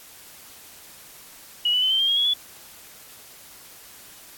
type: tone with pitch steps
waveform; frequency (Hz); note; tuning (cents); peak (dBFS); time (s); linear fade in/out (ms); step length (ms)
sine; 2912 / 2980 / 3050 / 3121 / 3194 / 3269 / 3345 / 3423; F#7 / F#7 / G7 / G7 / G7 / G#7 / G#7 / A7; -28 / +12 / -48 / -8 / +32 / -28 / +12 / -48; -18; 1.65-2.338; 5; 86
effects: white hiss -46 dBFS RMS until 4.37 s + AAC 64 kbps